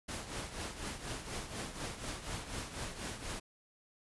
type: noise with tremolo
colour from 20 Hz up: pink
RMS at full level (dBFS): -39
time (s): 0.08-3.4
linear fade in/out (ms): 10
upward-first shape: triangle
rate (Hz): 4.1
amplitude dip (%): 70
effects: resampled to 24000 Hz